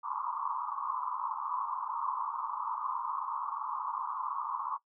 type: band-pass noise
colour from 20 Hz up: pink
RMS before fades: -36 dBFS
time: 0.03-4.78 s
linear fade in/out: 20 ms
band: 910 to 1200 Hz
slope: 96 dB/octave
effects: noise-tail reverb RT60 0.1 s tail -19 dB re dry